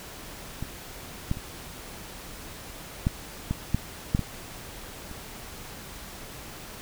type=clicks; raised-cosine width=5 ms; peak=-19 / -13 / -25 / -10 / -14 / -10 / -9 / -14 / -27 dBFS; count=9; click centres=0.626 / 1.314 / 1.371 / 3.069 / 3.51 / 3.746 / 4.149 / 4.193 / 5.113 s; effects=pink hiss -42 dBFS RMS until 6.81 s